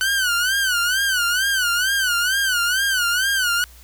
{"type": "tone with vibrato", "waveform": "sawtooth", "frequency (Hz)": 1500, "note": "F#6", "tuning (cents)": 23, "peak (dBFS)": -14, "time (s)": [0.01, 3.64], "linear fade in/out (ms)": 0, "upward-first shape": "sine", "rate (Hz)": 2.2, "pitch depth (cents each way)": 130, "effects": ["added 60 Hz sine -44 dBFS peak until 3.83 s", "white hiss -49 dBFS RMS until 3.83 s"]}